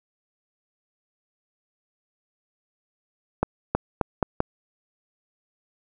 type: accelerating click train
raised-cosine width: 1 ms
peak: -6 dBFS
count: 5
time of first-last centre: 3.43-4.404 s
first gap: 320 ms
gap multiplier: 0.82
effects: none

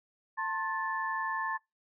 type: tone cluster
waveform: sine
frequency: 894 / 1065 / 1751 Hz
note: A5 / C6 / A6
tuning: +27 / +30 / -9 cents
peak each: -36 / -34 / -35 dBFS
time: 0.37-1.58 s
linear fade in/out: 20 ms
effects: noise-tail reverb RT60 0.2 s tail -22 dB re dry

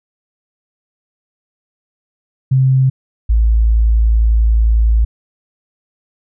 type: tone pair in turn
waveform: sine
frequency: 131.8 / 55.51 Hz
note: C3 / A1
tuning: +13 / +16 cents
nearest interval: octave + minor third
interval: 1497 cents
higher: first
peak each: -8 dBFS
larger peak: neither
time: 2.51-2.9 / 3.29-5.05 s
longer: second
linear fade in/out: 10 ms
effects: none

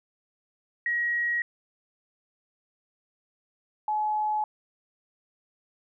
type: tone pair in turn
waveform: sine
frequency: 1900 / 851.5 Hz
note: A#6 / G#5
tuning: +33 / +43 cents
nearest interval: octave + major second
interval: 1390 cents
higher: first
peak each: -24 dBFS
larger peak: neither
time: 0.86-1.42 / 3.88-4.44 s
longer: neither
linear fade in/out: 2 ms
effects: none

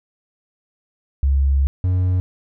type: tone pair in turn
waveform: sine / triangle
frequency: 68.6 / 91.57 Hz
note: C#2 / F#2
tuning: -17 / -17 cents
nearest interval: perfect fourth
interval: 500 cents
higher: second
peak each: -13 dBFS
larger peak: neither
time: 1.23-1.67 / 1.84-2.2 s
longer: first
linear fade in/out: 0 ms
effects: none

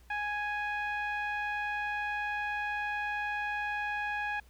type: tone with low-pass filter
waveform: sawtooth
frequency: 830.6 Hz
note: G#5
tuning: in tune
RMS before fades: -34 dBFS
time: 0.1-4.4 s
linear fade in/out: 5 ms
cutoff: 2100 Hz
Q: 6.5
effects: added 60 Hz sine -55 dBFS peak until 4.49 s + pink hiss -65 dBFS RMS until 4.49 s

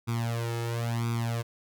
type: tone with flanger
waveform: sawtooth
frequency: 116.7 Hz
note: A#2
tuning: 2 cents sharp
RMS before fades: -30 dBFS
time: 0.07-1.43 s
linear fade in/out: 20 ms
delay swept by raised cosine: 0.83 to 2.33 ms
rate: 0.98 Hz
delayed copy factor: +1
effects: none

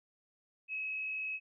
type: tone with frequency modulation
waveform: sine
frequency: 2566 Hz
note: E7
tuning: 47 cents flat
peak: -35 dBFS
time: 0.68-1.4 s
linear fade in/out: 50 ms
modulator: 57.9 Hz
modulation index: 0.5
effects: none

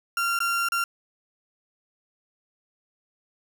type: tone with dropouts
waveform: 35% pulse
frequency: 1381 Hz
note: F6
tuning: 20 cents flat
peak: -21 dBFS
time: 0.17-0.84 s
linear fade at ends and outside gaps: 2 ms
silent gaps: 0.39-0.403 / 0.687-0.72 s
effects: none

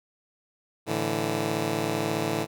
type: chord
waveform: 10% pulse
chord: A suspended fourth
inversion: none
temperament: just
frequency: 110 / 146.67 / 165 Hz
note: A2 / D3 / E3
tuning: 0 / -2 / +2 cents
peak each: -23 dBFS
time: 0.86-2.47 s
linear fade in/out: 50 ms
effects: none

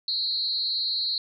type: tone with amplitude modulation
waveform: sine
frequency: 4186 Hz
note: C8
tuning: in tune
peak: -20 dBFS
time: 0.08-1.18 s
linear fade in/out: 2 ms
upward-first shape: sine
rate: 291 Hz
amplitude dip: 100%
effects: none

